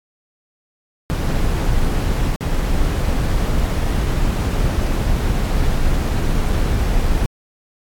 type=noise with dropouts; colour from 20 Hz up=brown; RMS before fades=-17 dBFS; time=1.1-7.26 s; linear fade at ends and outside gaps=0 ms; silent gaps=2.36-2.408 / 6.521-6.525 s; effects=AAC 64 kbps